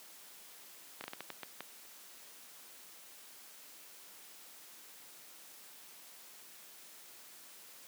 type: slowing click train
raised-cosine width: 0.3 ms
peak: -25 dBFS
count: 8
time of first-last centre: 1.01-1.606 s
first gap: 30 ms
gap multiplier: 1.34
effects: white hiss -55 dBFS RMS until 7.87 s + high-pass 200 Hz 12 dB/octave